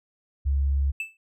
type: tone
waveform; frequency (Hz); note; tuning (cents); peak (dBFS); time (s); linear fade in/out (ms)
sine; 69.3; C#2; 0; -20; 0.45-0.92; 20
type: tone with exponential decay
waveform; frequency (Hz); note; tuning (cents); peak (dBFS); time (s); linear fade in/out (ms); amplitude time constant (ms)
triangle; 2637; E7; 0; -23; 1-1.17; 2; 35
effects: none